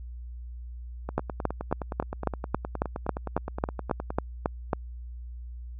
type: two click trains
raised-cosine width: 1 ms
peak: -10 / -18 dBFS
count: 14 / 30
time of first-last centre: 1.18-4.732 / 1.09-4.105 s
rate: 3.66 / 9.62 Hz
effects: added 60 Hz sine -37 dBFS peak until 5.79 s